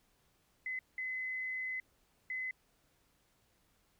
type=tone bursts at uneven times; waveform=sine; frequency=2032 Hz; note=B6; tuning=49 cents sharp; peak=-36 dBFS; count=3; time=0.66-0.79 / 0.98-1.8 / 2.3-2.51 s; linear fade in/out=2 ms; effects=pink hiss -73 dBFS RMS until 3.99 s